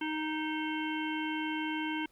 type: harmonic tone with a mistuned harmonic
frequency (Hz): 311.1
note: D#4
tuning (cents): 0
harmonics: 1 / 3 / 5 / 7 / 9 / 10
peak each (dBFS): -34 / -39 / -41 / -42 / -44 / -44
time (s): 0.01-2.06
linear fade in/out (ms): 5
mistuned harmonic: 9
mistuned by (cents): -53
effects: pink hiss -68 dBFS RMS until 2.11 s